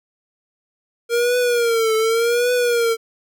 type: tone with vibrato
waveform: square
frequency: 466.2 Hz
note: A#4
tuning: in tune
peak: -16 dBFS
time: 1.09-2.97 s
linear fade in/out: 50 ms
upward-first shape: triangle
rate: 0.87 Hz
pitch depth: 110 cents each way
effects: none